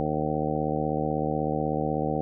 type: harmonic tone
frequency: 76.2 Hz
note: D#2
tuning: 36 cents flat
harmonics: 1 / 2 / 3 / 4 / 5 / 6 / 7 / 8 / 9 / 10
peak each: -40 / -31 / -33 / -32 / -38 / -32 / -32 / -40 / -39 / -32 dBFS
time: 0-2.21 s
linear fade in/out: 0 ms
effects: none